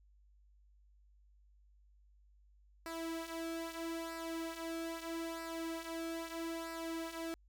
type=tone with flanger; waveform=sawtooth; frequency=329.6 Hz; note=E4; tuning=in tune; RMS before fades=-42 dBFS; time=2.86-7.34 s; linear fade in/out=0 ms; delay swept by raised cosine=0.3 to 4.1 ms; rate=0.78 Hz; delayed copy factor=-0.65; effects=added 50 Hz sine -63 dBFS peak until 7.48 s